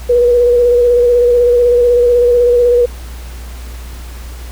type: tone with vibrato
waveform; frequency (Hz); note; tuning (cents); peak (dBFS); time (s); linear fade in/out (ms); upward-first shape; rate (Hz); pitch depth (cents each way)
sine; 484.3; B4; -34; -6; 0.09-2.86; 10; square; 16; 21
effects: added 60 Hz sine -25 dBFS peak until 4.51 s + pink hiss -36 dBFS RMS until 4.51 s